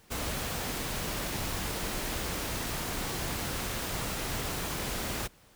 pink noise, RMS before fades -34 dBFS, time 0.1-5.28 s, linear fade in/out 20 ms, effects pink hiss -60 dBFS RMS until 5.55 s

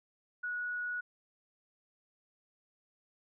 sine tone, 1462 Hz, F#6, 21 cents flat, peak -34 dBFS, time 0.43-1.01 s, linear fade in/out 10 ms, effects none

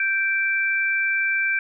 sine tone pair together, 1568 / 2339 Hz, G6 / D7, 0 / -8 cents, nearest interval perfect fifth, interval 692 cents, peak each -22 dBFS, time 0-1.59 s, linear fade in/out 2 ms, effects none

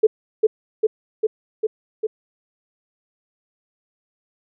sine tone with echo, 435 Hz, A4, 20 cents flat, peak -8 dBFS, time 0.03-0.07 s, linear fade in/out 10 ms, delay 400 ms, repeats 5, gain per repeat -2 dB, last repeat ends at 2.07 s, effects none

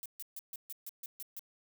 violet noise bursts, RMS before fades -43 dBFS, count 9, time 0.03-1.393 s, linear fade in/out 0 ms, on 27 ms, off 140 ms, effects none

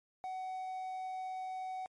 triangle tone with quantisation, 749 Hz, F#5, 21 cents sharp, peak -36 dBFS, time 0.24-1.86 s, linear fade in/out 0 ms, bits 11, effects MP3 48 kbps

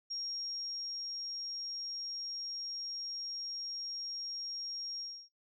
sine tone with ADSR envelope, 5580 Hz, F8, 2 cents flat, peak -36 dBFS, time 0.1-5.29 s, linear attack 14 ms, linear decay 950 ms, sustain -2 dB, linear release 290 ms, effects noise-tail reverb RT60 0.2 s tail -25 dB re dry

